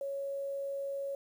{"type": "tone with quantisation", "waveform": "sine", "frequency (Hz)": 554.4, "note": "C#5", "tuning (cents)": 0, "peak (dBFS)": -34, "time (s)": [0.01, 1.15], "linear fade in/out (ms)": 2, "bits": 10, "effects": []}